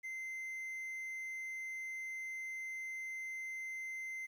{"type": "tone", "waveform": "triangle", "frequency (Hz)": 2074, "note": "C7", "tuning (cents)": -16, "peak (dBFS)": -39, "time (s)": [0.03, 4.27], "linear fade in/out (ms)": 20, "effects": ["12-bit"]}